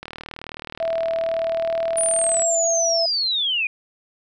click train, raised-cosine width 0.3 ms, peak -17 dBFS, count 94, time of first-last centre 0.03-2.421 s, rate 38.9 Hz
sine tone with pitch glide, 659.3 to 667.3 Hz, E5 to E5, 0 to +21 cents, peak -20 dBFS, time 0.8-3.06 s, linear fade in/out 5 ms, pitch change +21 cents, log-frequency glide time 1.34-2.85 s
sine linear sweep, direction down, 9660 to 2400 Hz, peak -19 dBFS, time 1.97-3.67 s, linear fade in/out 2 ms
effects none

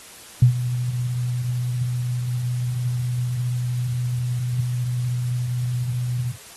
sine tone with ADSR envelope, 123.3 Hz, B2, 2 cents flat, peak -7 dBFS, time 0.42-6.38 s, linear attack 5 ms, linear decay 96 ms, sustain -14 dB, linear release 100 ms, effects white hiss -43 dBFS RMS until 6.56 s + AAC 32 kbps

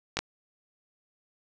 clicks, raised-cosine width 0.2 ms, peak -10 dBFS, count 2, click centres 0.17 / 0.19 s, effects none

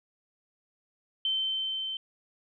sine tone with level ramp, 3093 Hz, G7, 24 cents flat, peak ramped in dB -25 to -32 dBFS, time 1.25-1.97 s, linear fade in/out 2 ms, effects none

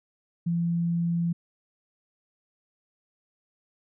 sine tone, 170 Hz, F3, 46 cents flat, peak -23 dBFS, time 0.46-1.33 s, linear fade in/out 10 ms, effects none

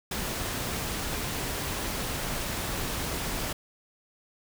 pink noise, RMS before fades -32 dBFS, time 0.11-3.53 s, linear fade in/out 5 ms, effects none

